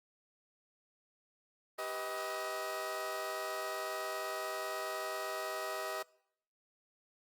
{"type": "chord", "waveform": "20% pulse", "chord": "G augmented", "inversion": "none", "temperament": "equal with one note detuned", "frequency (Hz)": [392, 493.9, 632], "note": ["G4", "B4", "D#5"], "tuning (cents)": [0, 0, 27], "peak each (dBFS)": [-39, -40, -34], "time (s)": [1.78, 6.03], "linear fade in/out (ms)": 10, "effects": ["noise-tail reverb RT60 0.7 s tail -23 dB re dry", "Opus 32 kbps"]}